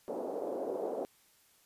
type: band-pass noise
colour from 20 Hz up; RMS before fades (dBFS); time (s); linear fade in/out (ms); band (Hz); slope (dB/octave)
pink; -37; 0.08-1.05; 0; 360 to 620; 24
effects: white hiss -66 dBFS RMS until 1.65 s + resampled to 32000 Hz